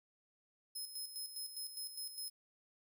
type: tone with tremolo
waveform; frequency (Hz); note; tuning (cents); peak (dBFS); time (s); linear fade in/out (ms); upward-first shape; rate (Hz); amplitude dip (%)
20% pulse; 5140; E8; -45; -36; 0.75-2.3; 10; square; 4.9; 60
effects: 13-bit